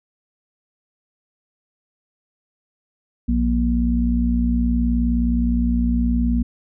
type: harmonic tone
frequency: 59.3 Hz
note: A#1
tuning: 30 cents sharp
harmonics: 1 / 3 / 4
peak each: -19 / -26 / -19 dBFS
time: 3.28-6.43 s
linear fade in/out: 10 ms
effects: none